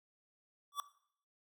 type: tone with exponential growth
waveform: square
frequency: 1150 Hz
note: D6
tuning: 37 cents flat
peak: -32 dBFS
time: 0.72-0.8 s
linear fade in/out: 1 ms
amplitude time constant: 17 ms
effects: noise-tail reverb RT60 0.6 s tail -17 dB re dry